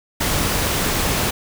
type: noise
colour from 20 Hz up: pink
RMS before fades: -20 dBFS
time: 0.2-1.31 s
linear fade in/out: 10 ms
effects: none